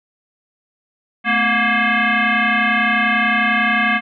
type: tone with frequency modulation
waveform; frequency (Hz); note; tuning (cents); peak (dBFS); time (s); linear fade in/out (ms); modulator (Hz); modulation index
sine; 250.6; B3; +25; -13; 1.24-4.01; 50; 470; 5
effects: none

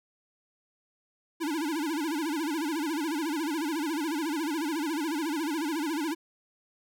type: tone with vibrato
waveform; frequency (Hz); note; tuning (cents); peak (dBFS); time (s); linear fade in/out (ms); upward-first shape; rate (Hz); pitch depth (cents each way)
square; 309.4; D#4; -10; -29; 1.4-6.15; 20; sine; 14; 160
effects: none

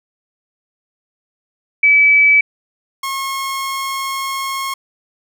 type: tone pair in turn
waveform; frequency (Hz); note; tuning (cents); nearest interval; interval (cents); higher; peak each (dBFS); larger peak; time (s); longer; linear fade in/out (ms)
sine / sawtooth; 2296 / 1083.6; D7 / C#6; -40 / -40; octave + minor second; 1300; first; -7 / -16; first; 1.83-2.41 / 3.03-4.74; second; 5
effects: none

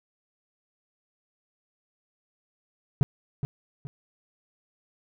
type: tone with echo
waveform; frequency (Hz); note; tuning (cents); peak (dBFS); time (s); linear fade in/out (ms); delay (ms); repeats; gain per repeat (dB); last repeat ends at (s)
triangle; 139.1; C#3; +6; -14; 3.01-3.03; 0; 420; 2; -9; 3.87
effects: none

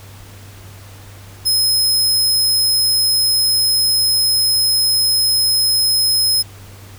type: tone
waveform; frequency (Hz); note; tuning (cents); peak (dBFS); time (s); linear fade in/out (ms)
sawtooth; 5130; E8; -48; -10; 1.45-6.43; 20
effects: added 98 Hz sine -37 dBFS peak until 6.98 s + pink hiss -42 dBFS RMS until 6.98 s

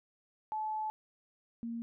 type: tone pair in turn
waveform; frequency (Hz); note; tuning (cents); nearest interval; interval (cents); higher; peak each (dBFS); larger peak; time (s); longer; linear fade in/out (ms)
sine; 864 / 232.2; A5 / A#3; -32 / -7; octave + major seventh; 2275; first; -33 / -36; first; 0.52-0.9 / 1.63-1.82; first; 0
effects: none

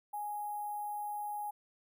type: tone with sample-and-hold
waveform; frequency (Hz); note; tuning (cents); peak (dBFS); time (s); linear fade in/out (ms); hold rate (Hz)
sine; 830.6; G#5; 0; -36; 0.13-1.51; 10; 11025
effects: none

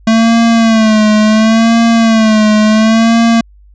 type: tone with vibrato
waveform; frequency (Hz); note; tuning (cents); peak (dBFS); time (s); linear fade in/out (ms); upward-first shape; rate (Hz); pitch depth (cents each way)
square; 221.8; A3; +14; -6; 0.07-3.41; 5; sine; 0.71; 68
effects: added 50 Hz sine -38 dBFS peak until 3.74 s + resampled to 16000 Hz

